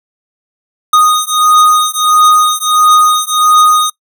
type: beating tone pair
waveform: square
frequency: 1239 / 1240.5 Hz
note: D#6 / D#6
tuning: -8 / -6 cents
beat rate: 1.5 Hz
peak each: -10 dBFS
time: 0.93-3.9 s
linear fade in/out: 5 ms
effects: noise-tail reverb RT60 0.1 s tail -22 dB re dry